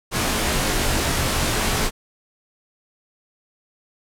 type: noise with comb filter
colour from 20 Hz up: pink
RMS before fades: -21 dBFS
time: 0.11-1.91 s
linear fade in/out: 50 ms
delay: 20 ms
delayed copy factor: -1
effects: low-pass 12000 Hz 12 dB/octave